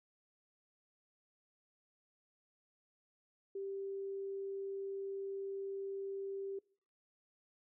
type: tone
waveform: sine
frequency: 392 Hz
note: G4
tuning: in tune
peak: -39 dBFS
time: 3.55-6.59 s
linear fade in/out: 5 ms
effects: noise-tail reverb RT60 0.5 s tail -24 dB re dry